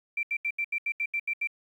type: tone bursts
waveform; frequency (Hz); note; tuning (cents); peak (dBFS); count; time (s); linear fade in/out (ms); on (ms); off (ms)
sine; 2349; D7; 0; -26; 10; 0.17-1.473; 5; 61; 77
effects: 10-bit